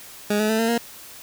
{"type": "tone with pitch steps", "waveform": "20% pulse", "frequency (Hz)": [207.7, 214, 220.6, 227.3, 234.2], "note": ["G#3", "A3", "A3", "A#3", "A#3"], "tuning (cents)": [0, -48, 5, -43, 8], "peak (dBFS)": -14, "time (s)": [0.3, 0.78], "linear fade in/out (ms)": 5, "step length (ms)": 96, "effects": ["white hiss -42 dBFS RMS until 1.22 s"]}